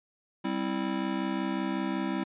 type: chord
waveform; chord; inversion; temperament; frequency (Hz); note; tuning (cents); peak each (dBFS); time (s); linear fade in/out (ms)
square; C major; second; just; 196.22 / 261.6 / 327; G3 / C4 / E4; +2 / 0 / -14; -34; 0.44-2.24; 10
effects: resampled to 8000 Hz